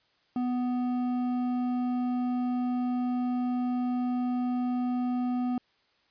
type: tone with hard clipping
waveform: sine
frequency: 247.9 Hz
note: B3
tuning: 7 cents sharp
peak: -28 dBFS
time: 0.36-5.58 s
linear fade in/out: 2 ms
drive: 8 dB
effects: white hiss -68 dBFS RMS until 6.1 s + resampled to 11025 Hz